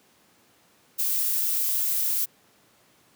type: noise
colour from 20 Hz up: violet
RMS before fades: -25 dBFS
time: 0.98-2.26 s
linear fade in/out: 20 ms
effects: pink hiss -60 dBFS RMS until 3.15 s + high-pass 150 Hz 12 dB/octave